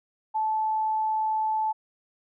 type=tone; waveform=sine; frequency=871 Hz; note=A5; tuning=18 cents flat; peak=-23 dBFS; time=0.34-1.73 s; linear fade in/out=20 ms; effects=none